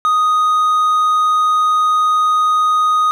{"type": "tone", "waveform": "triangle", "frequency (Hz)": 1244.5, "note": "D#6", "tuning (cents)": 0, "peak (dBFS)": -9, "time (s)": [0.05, 3.11], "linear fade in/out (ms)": 0, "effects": []}